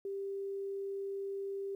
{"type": "tone", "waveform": "sine", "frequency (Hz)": 394.1, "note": "G4", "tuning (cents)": 9, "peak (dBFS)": -36, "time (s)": [0.05, 1.75], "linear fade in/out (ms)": 2, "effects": ["12-bit"]}